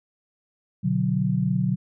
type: chord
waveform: sine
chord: B minor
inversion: none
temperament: equal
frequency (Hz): 123.47 / 146.83 / 185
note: B2 / D3 / F#3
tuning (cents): 0 / 0 / 0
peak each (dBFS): -26 / -25 / -23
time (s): 0.83-1.76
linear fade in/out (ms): 20
effects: none